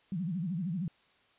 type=tone with vibrato; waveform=sine; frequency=175.7 Hz; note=F3; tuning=11 cents sharp; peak=-31 dBFS; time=0.12-0.88 s; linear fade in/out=2 ms; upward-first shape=sine; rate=13 Hz; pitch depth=210 cents each way; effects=white hiss -66 dBFS RMS until 1.38 s + resampled to 8000 Hz

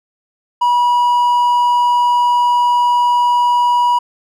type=tone; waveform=triangle; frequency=970 Hz; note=B5; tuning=31 cents flat; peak=-8 dBFS; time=0.61-3.99 s; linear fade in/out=10 ms; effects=none

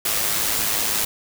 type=noise with amplitude modulation; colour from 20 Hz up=white; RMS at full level=-20 dBFS; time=0.05-1.05 s; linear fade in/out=5 ms; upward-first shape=sine; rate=106 Hz; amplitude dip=45%; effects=none

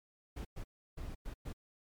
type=noise bursts at uneven times; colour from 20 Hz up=brown; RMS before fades=-42 dBFS; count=5; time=0.36-0.45 / 0.56-0.64 / 0.97-1.15 / 1.25-1.34 / 1.45-1.53 s; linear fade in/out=10 ms; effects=MP3 96 kbps

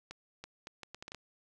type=accelerating click train; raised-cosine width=0.2 ms; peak=-27 dBFS; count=9; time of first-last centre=0.11-1.147 s; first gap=330 ms; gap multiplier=0.7; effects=none

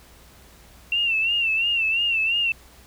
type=tone with vibrato; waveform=sine; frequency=2721 Hz; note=F7; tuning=46 cents flat; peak=-19 dBFS; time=0.92-2.52 s; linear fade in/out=2 ms; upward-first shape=sine; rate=2.9 Hz; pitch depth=78 cents each way; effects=added 60 Hz sine -52 dBFS peak until 2.86 s + pink hiss -51 dBFS RMS until 2.86 s

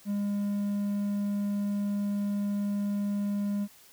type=tone; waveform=triangle; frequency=203.2 Hz; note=G#3; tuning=38 cents flat; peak=-25 dBFS; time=0.05-3.68 s; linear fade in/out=50 ms; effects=white hiss -56 dBFS RMS until 3.92 s

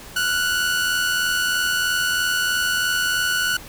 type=tone pair together; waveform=sawtooth; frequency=1396.9 / 1480 Hz; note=F6 / F#6; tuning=0 / 0 cents; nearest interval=minor second; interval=100 cents; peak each=-24 / -16 dBFS; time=0.16-3.57 s; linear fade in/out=5 ms; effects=pink hiss -40 dBFS RMS until 3.68 s

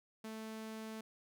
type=tone; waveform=sawtooth; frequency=220 Hz; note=A3; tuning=in tune; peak=-40 dBFS; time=0.24-1.01 s; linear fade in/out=5 ms; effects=none

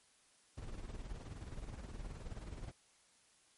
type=noise with tremolo; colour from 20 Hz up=brown; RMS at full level=-44 dBFS; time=0.57-2.72 s; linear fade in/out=10 ms; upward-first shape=sine; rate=19 Hz; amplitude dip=60%; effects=white hiss -69 dBFS RMS until 3.57 s + MP3 48 kbps

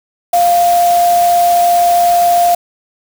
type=tone in noise; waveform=sine; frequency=698.5 Hz; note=F5; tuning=in tune; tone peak=-7 dBFS; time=0.33-2.55 s; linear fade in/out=5 ms; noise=white; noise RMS=-23 dBFS; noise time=0.33-2.55 s; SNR=+13 dB; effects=none

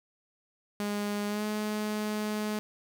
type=tone with pitch glide; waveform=sawtooth; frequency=205.9 to 212.1 Hz; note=G#3 to G#3; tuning=-15 to +37 cents; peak=-26 dBFS; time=0.8-2.59 s; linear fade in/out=0 ms; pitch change=+52 cents; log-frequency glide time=1.27-1.44 s; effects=9-bit

